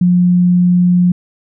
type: tone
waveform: sine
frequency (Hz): 178.1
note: F3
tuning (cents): +34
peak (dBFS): -7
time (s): 0.01-1.12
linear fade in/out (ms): 5
effects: none